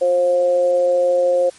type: tone with amplitude modulation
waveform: sine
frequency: 532 Hz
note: C5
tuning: 29 cents sharp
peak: -10 dBFS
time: 0.01-1.5 s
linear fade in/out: 10 ms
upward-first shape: sine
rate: 177 Hz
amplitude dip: 55%
effects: white hiss -45 dBFS RMS until 1.58 s + MP3 48 kbps